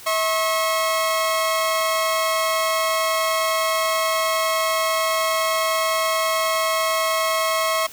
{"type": "tone pair together", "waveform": "sawtooth", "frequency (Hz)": [645.7, 1086], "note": ["E5", "C#6"], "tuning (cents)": [-36, -36], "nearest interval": "major sixth", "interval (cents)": 900, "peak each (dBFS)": -18, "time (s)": [0.06, 7.87], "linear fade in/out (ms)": 10, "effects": ["white hiss -41 dBFS RMS until 7.92 s"]}